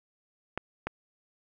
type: clicks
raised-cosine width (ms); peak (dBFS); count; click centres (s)
0.5; -16; 2; 0.576 / 0.87
effects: none

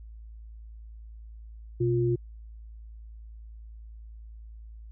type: tone pair together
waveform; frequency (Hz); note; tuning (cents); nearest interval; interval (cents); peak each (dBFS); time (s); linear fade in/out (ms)
sine; 124.5 / 351.6; B2 / F4; +14 / +12; octave + tritone; 1798; -25; 1.8-2.16; 10
effects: added 55 Hz sine -42 dBFS peak until 4.91 s

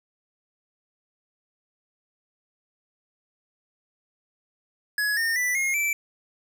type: tone with pitch steps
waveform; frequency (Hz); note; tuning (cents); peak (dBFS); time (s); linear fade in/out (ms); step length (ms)
square; 1684 / 1825.8 / 1979.6 / 2146 / 2327; G#6 / A#6 / B6 / C7 / D7; +24 / -36 / +4 / +43 / -17; -23; 4.98-5.93; 2; 190
effects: 9-bit

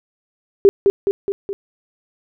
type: tone with echo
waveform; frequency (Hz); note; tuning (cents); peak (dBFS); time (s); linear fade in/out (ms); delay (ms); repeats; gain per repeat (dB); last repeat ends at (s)
sine; 396.5; G4; +20; -5; 0.65-0.69; 0; 210; 4; -4; 1.53
effects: none

